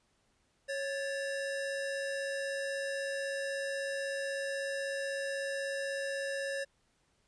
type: tone pair together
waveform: square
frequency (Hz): 550.6 / 1748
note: C#5 / A6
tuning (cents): -12 / -12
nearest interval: octave + minor sixth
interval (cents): 2000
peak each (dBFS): -36 / -40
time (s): 0.68-6.65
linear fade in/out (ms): 20
effects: pink hiss -73 dBFS RMS until 7.27 s + resampled to 22050 Hz